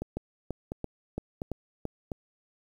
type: two click trains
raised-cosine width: 2 ms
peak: -20 / -19 dBFS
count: 4 / 6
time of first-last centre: 0.02-2.118 / 0.17-1.854 s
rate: 1.43 / 2.97 Hz
effects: 9-bit